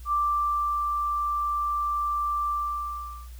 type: tone with ADSR envelope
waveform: sine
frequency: 1176 Hz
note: D6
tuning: 2 cents sharp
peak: -21 dBFS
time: 0.05-3.29 s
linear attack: 72 ms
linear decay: 690 ms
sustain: -3 dB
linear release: 790 ms
effects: added 60 Hz sine -39 dBFS peak until 3.39 s + white hiss -55 dBFS RMS until 3.39 s